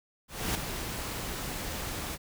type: noise with ADSR envelope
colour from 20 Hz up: pink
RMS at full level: -29 dBFS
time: 0.28-2.18 s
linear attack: 270 ms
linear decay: 4 ms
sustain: -7 dB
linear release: 41 ms
effects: none